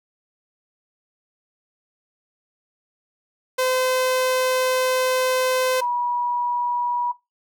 sawtooth / sine tone pair in turn, 513 / 968.4 Hz, C5 / B5, -34 / -34 cents, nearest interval major seventh, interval 1100 cents, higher second, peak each -15 / -20 dBFS, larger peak first, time 3.58-5.81 / 5.81-7.12 s, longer first, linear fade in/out 10 ms, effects noise-tail reverb RT60 0.2 s tail -18 dB re dry

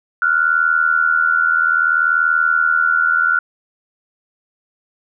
sine tone pair together, 1389 / 1469.6 Hz, F6 / F#6, -10 / -12 cents, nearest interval minor second, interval 98 cents, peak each -15 dBFS, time 0.22-3.39 s, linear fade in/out 2 ms, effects none

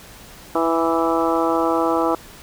harmonic tone with a mistuned harmonic, 164.81 Hz, E3, in tune, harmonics 2 / 3 / 4 / 5 / 6 / 7 / 8, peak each -21 / -23 / -24 / -25 / -26 / -26 / -27 dBFS, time 0.55-2.15 s, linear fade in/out 2 ms, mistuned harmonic 7, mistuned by +19 cents, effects pink hiss -42 dBFS RMS until 2.42 s

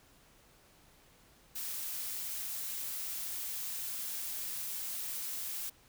blue noise, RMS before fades -39 dBFS, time 1.55-5.7 s, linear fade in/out 10 ms, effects pink hiss -63 dBFS RMS until 5.88 s

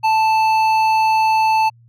sine tone with hard clipping, 880 Hz, A5, in tune, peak -14 dBFS, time 0.03-1.7 s, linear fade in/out 20 ms, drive 9 dB, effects added 117 Hz sine -46 dBFS peak until 1.88 s

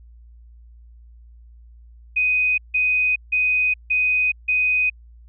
sine tone bursts, 2500 Hz, D#7, 8 cents sharp, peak -16 dBFS, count 5, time 2.16-4.9 s, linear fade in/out 10 ms, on 420 ms, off 160 ms, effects added 58 Hz sine -43 dBFS peak until 5.28 s

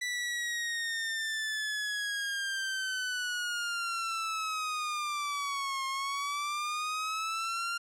sawtooth linear two-way sweep, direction down then up, 1975.5 to 1070 to 1396 Hz, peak -28 dBFS, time 0.01-7.78 s, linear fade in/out 10 ms, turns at 5.86 s, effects low-pass 9000 Hz 12 dB/octave

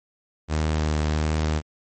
sawtooth tone with vibrato, 77 Hz, D#2, 17 cents flat, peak -17 dBFS, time 0.48-1.62 s, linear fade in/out 50 ms, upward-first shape sine, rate 1.4 Hz, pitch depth 18 cents each way, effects MP3 32 kbps

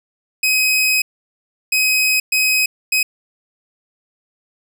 sawtooth tone bursts at uneven times, 2528 Hz, D#7, 27 cents sharp, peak -10 dBFS, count 4, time 0.43-1.02 / 1.72-2.2 / 2.32-2.66 / 2.92-3.03 s, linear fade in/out 5 ms, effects none

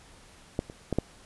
clicks, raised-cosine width 2 ms, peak -13 / -28 / -14 / -10 dBFS, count 4, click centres 0.591 / 0.699 / 0.927 / 0.986 s, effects pink hiss -54 dBFS RMS until 1.25 s + resampled to 24000 Hz

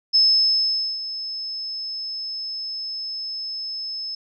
sine tone with ADSR envelope, 5220 Hz, E8, 18 cents flat, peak -12 dBFS, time 0.13-4.15 s, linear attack 23 ms, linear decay 830 ms, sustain -15 dB, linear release 4 ms, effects none

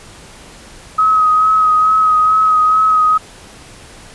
sine tone with vibrato, 1268 Hz, D#6, 32 cents sharp, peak -8 dBFS, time 0.98-3.18 s, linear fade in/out 10 ms, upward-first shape sine, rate 2.3 Hz, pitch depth 22 cents each way, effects pink hiss -38 dBFS RMS until 4.14 s + resampled to 24000 Hz

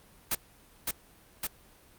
white noise with echo, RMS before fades -28 dBFS, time 0.31-0.35 s, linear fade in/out 5 ms, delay 560 ms, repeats 2, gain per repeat -2 dB, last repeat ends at 1.47 s, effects pink hiss -58 dBFS RMS until 1.98 s + Opus 32 kbps

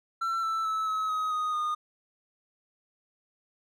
triangle tone with pitch steps, 1346 / 1325.2 / 1304.7 / 1284.5 / 1264.6 / 1245 / 1225.8 Hz, E6 / E6 / E6 / E6 / D#6 / D#6 / D#6, +36 / +9 / -18 / -45 / +28 / +1 / -26 cents, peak -25 dBFS, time 0.21-1.75 s, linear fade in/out 10 ms, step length 220 ms, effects none

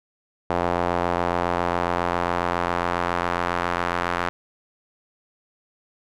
sawtooth tone with band-pass filter sweep, 87.31 Hz, F2, in tune, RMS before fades -24 dBFS, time 0.5-4.29 s, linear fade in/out 0 ms, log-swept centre 770 to 1300 Hz, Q 1.3, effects none

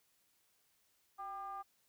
triangle ring-modulated tone, 207.7 Hz, G#3, in tune, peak -37 dBFS, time 1.18-1.63 s, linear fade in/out 20 ms, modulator 992 Hz, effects white hiss -75 dBFS RMS until 1.88 s

